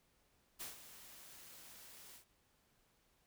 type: noise with ADSR envelope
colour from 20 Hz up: white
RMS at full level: -45 dBFS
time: 0.59-2.25 s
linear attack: 22 ms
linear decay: 140 ms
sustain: -12 dB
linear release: 95 ms
effects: pink hiss -75 dBFS RMS until 3.26 s